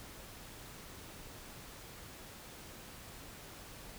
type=silence; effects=pink hiss -51 dBFS RMS until 3.98 s